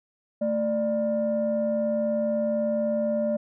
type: tone pair together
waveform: sine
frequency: 223 / 593.1 Hz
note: A3 / D5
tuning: +23 / +17 cents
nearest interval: octave + perfect fourth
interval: 1694 cents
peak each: -26 / -23 dBFS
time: 0.41-3.37 s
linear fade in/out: 10 ms
effects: tanh soft clip ceiling -17 dBFS